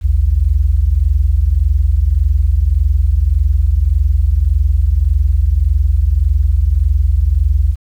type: tone pair together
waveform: sine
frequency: 56.05 / 77.78 Hz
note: A1 / D#2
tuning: +33 / 0 cents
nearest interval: tritone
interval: 567 cents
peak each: -12 dBFS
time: 0.01-7.76 s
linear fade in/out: 50 ms
effects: 8-bit